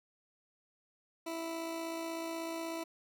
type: tone with amplitude modulation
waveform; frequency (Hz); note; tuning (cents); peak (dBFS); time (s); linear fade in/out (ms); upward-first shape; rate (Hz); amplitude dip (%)
20% pulse; 329.6; E4; 0; -31; 1.26-2.84; 10; sine; 56.3; 30
effects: none